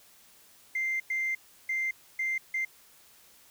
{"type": "tone bursts at uneven times", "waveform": "sine", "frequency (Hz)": 2090, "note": "C7", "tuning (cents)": -2, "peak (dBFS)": -26, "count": 5, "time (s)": [[0.75, 1], [1.1, 1.35], [1.69, 1.91], [2.19, 2.38], [2.54, 2.65]], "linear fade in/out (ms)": 5, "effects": ["tanh soft clip ceiling -24 dBFS", "white hiss -58 dBFS RMS until 3.5 s"]}